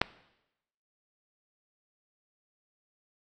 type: click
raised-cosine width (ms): 0.3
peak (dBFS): -5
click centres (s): 0.016
effects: noise-tail reverb RT60 0.9 s tail -20 dB re dry + AAC 48 kbps